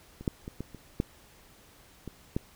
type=clicks; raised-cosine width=3 ms; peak=-29 / -14 / -25 / -22 / -30 / -13 / -25 / -15 dBFS; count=8; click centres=0.21 / 0.278 / 0.479 / 0.606 / 0.747 / 1.001 / 2.077 / 2.365 s; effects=pink hiss -57 dBFS RMS until 2.55 s